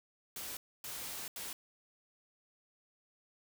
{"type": "noise bursts at uneven times", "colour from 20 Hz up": "white", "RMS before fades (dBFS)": -43, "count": 3, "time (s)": [[0.36, 0.57], [0.84, 1.28], [1.36, 1.53]], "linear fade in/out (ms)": 2, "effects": []}